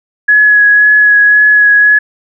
sine tone with vibrato, 1683 Hz, G#6, 23 cents sharp, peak -3 dBFS, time 0.28-1.99 s, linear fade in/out 10 ms, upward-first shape sine, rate 1.9 Hz, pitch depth 15 cents each way, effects none

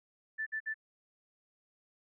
sine tone bursts, 1760 Hz, A6, in tune, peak -33 dBFS, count 3, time 0.38-0.743 s, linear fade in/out 20 ms, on 85 ms, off 54 ms, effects none

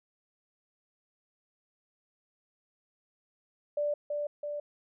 sine tone with echo, 587.3 Hz, D5, in tune, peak -27 dBFS, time 3.77-3.94 s, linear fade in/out 5 ms, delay 330 ms, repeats 2, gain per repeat -3 dB, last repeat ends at 4.6 s, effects none

